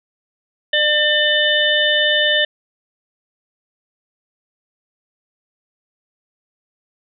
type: harmonic tone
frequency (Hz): 599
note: D5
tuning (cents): +34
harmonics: 1 / 3 / 5 / 6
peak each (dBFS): -20 / -17 / -18 / -20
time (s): 0.73-2.45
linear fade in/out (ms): 5
effects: none